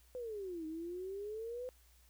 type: exponential two-way sweep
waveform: sine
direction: down then up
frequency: 511 to 311.1 to 511 Hz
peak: -40 dBFS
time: 0.15-1.69 s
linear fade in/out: 0 ms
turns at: 0.66 s
effects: added 60 Hz sine -64 dBFS peak until 2.09 s + white hiss -69 dBFS RMS until 2.09 s